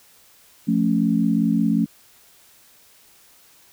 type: chord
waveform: sine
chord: F augmented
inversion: none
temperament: equal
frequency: 174.61 / 220 / 277.2 Hz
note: F3 / A3 / C#4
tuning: 0 / 0 / 0 cents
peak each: -22 / -19 / -22 dBFS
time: 0.67-1.86 s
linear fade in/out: 20 ms
effects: white hiss -53 dBFS RMS until 3.72 s